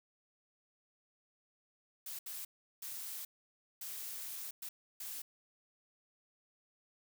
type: noise bursts at uneven times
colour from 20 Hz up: blue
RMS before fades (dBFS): -44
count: 6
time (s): 2.06-2.19 / 2.26-2.45 / 2.82-3.25 / 3.81-4.51 / 4.62-4.69 / 5-5.22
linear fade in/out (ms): 5
effects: none